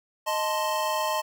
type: chord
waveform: square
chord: A diminished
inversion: second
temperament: equal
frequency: 622.3 / 880 / 1046.5 Hz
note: Eb5 / A5 / C6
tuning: 0 / 0 / 0 cents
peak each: -30 dBFS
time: 0.26-1.22 s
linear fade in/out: 20 ms
effects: none